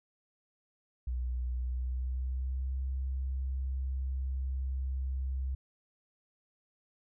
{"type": "tone with pitch glide", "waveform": "sine", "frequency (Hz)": [61.74, 65.79], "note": ["B1", "C2"], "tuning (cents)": [0, 10], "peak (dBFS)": -31, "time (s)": [1.07, 5.55], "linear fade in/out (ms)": 5, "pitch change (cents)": 110, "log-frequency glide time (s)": [1.53, 2.79], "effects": []}